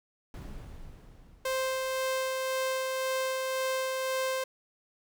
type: noise with exponential decay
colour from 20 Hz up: brown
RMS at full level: -39 dBFS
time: 0.34-2.87 s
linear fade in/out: 1 ms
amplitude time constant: 550 ms
type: tone with tremolo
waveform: sawtooth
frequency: 523.3 Hz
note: C5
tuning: in tune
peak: -24 dBFS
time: 1.45-4.44 s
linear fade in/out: 5 ms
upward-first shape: sine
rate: 1.9 Hz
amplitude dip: 25%
effects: none